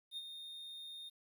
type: tone with ADSR envelope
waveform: triangle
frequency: 3671 Hz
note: A#7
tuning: 27 cents flat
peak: -38 dBFS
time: 0.11-1.1 s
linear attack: 61 ms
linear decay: 40 ms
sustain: -7 dB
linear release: 19 ms
effects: 11-bit